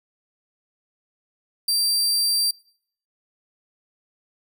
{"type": "tone", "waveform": "sawtooth", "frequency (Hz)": 4702, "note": "D8", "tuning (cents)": 1, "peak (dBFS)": -16, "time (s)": [1.68, 2.51], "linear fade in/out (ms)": 5, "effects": ["noise-tail reverb RT60 0.6 s tail -25 dB re dry"]}